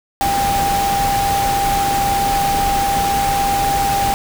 sine tone in noise, 796 Hz, G5, 26 cents sharp, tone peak -15 dBFS, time 0.21-4.14 s, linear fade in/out 0 ms, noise pink, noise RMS -22 dBFS, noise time 0.21-4.14 s, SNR +4 dB, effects none

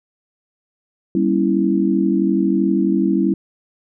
sine chord, G diminished seventh, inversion none, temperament equal with one note detuned, 196 / 238.9 / 277.2 / 329.6 Hz, G3 / Bb3 / Db4 / Fb4, 0 / +43 / 0 / 0 cents, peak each -18 / -24 / -20 / -18 dBFS, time 1.15-3.34 s, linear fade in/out 2 ms, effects none

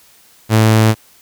sawtooth tone, 110 Hz, A2, in tune, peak -4 dBFS, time 0.49-0.95 s, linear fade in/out 50 ms, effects white hiss -48 dBFS RMS until 1.21 s

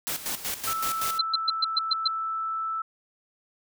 white noise with tremolo, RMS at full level -30 dBFS, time 0.07-1.18 s, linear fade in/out 0 ms, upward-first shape square, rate 5.3 Hz, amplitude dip 70%
sine tone, 1318.5 Hz, E6, in tune, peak -27 dBFS, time 0.67-2.82 s, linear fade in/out 5 ms
sine tone bursts, 4085 Hz, C8, 42 cents flat, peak -19 dBFS, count 7, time 1.19-2.078 s, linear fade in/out 5 ms, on 24 ms, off 120 ms
effects none

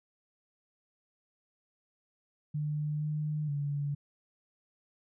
sine tone with pitch steps, 149.9 / 151.6 / 143.7 Hz, D3 / D#3 / D3, +36 / -45 / -37 cents, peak -30 dBFS, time 2.54-3.95 s, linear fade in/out 10 ms, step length 470 ms, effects none

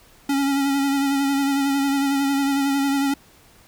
square tone with vibrato, 277.2 Hz, C#4, in tune, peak -19 dBFS, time 0.29-3.14 s, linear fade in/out 5 ms, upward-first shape sine, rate 11 Hz, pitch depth 29 cents each way, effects pink hiss -52 dBFS RMS until 3.67 s

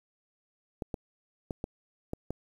clicks, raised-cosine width 2 ms, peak -20 dBFS, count 6, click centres 0.822 / 0.942 / 1.508 / 1.641 / 2.134 / 2.306 s, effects 9-bit

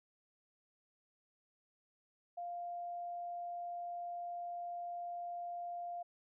sine tone, 698.5 Hz, F5, in tune, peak -40 dBFS, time 2.37-6.03 s, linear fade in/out 10 ms, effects none

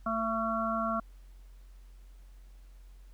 harmonic tone with a mistuned harmonic, 224.1 Hz, A3, 32 cents sharp, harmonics 1 / 3 / 5 / 6, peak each -34 / -34 / -34 / -34 dBFS, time 0.06-1 s, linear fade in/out 5 ms, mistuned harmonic 6, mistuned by +19 cents, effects added 45 Hz sine -49 dBFS peak until 3.13 s + pink hiss -68 dBFS RMS until 3.13 s

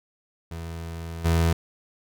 30% pulse tone with level steps, 83 Hz, E2, 12 cents sharp, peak -30 / -16 dBFS, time 0.51-1.53 s, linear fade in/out 5 ms, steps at 1.24 s, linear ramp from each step 20 ms, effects none

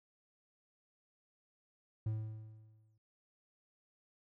triangle tone with exponential decay, 109.1 Hz, A2, 14 cents flat, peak -30 dBFS, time 2.06-2.98 s, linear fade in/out 5 ms, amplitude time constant 200 ms, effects none

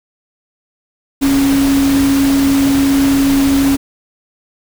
sine tone in noise, 275.4 Hz, C#4, 11 cents flat, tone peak -9 dBFS, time 1.21-3.77 s, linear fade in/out 20 ms, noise pink, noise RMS -21 dBFS, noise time 1.21-3.77 s, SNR +9 dB, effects none

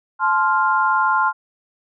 sine chord, F major, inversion first, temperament equal with one note detuned, 866.4 / 1046.5 / 1396.9 Hz, A5 / C6 / F6, -27 / 0 / 0 cents, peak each -20 / -18 / -19 dBFS, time 0.19-1.33 s, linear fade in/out 50 ms, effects none

